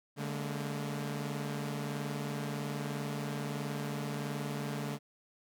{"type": "tone cluster", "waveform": "sawtooth", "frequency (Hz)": [144.7, 207.7, 227.7], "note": ["D3", "G#3", "A#3"], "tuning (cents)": [-25, 0, -40], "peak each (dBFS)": [-33, -38, -38], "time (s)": [0.16, 4.99], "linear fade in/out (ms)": 50, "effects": []}